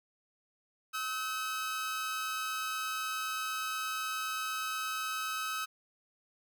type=tone pair together; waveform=sawtooth; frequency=1284 / 1527 Hz; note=E6 / G6; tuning=-46 / -46 cents; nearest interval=minor third; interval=300 cents; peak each=-31 / -37 dBFS; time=0.93-5.66 s; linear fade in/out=20 ms; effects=none